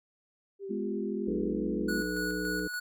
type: tone with vibrato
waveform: sine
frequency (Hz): 392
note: G4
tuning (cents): 0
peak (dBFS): -36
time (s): 0.59-1.55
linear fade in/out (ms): 50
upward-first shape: triangle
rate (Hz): 8.4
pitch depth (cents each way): 31
type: chord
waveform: sine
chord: F diminished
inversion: first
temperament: just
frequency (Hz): 209.5 / 251.4 / 349.2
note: Ab3 / Cb4 / F4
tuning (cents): +15 / +31 / 0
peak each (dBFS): -34 / -38 / -36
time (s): 0.69-2.03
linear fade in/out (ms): 20
type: harmonic tone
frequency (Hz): 60.9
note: B1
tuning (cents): -24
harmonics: 1 / 3 / 5 / 7 / 8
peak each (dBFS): -44 / -38 / -35 / -37 / -41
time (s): 1.27-2.68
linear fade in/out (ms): 10
type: tone with tremolo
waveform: square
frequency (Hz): 1466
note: F#6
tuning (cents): -16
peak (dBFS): -33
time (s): 1.88-2.8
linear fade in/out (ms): 10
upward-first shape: square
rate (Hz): 3.5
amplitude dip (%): 35
effects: none